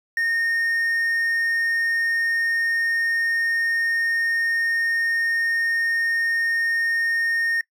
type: tone with quantisation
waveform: triangle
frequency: 1840 Hz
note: A#6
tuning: 23 cents flat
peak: -18 dBFS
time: 0.17-7.61 s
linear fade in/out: 2 ms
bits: 8
effects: noise-tail reverb RT60 0.1 s tail -21 dB re dry